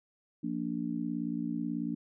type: harmonic tone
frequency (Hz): 58.27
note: A#1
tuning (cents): 0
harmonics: 3 / 4 / 5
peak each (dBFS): -38 / -35 / -35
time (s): 0.43-1.95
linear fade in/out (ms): 10
effects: none